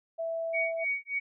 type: tone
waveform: sine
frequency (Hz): 659.3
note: E5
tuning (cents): 0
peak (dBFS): -30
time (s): 0.18-0.85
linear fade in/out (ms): 20
type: tone with tremolo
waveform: sine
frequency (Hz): 2245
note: C#7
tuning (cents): +21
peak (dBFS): -26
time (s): 0.53-1.2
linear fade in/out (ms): 20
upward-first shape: sine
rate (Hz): 3.4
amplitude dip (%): 100
effects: none